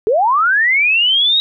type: linear sweep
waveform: sine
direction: up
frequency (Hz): 400.3 to 3827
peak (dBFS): -10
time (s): 0.07-1.4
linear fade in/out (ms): 0
effects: none